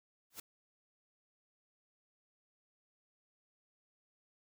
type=noise with exponential growth; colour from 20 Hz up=white; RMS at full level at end=-40 dBFS; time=0.3-0.4 s; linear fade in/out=5 ms; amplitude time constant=20 ms; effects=none